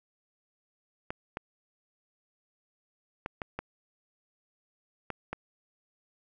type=clicks; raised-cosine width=0.5 ms; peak=-19 dBFS; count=7; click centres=1.105 / 1.371 / 3.261 / 3.418 / 3.59 / 5.103 / 5.33 s; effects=none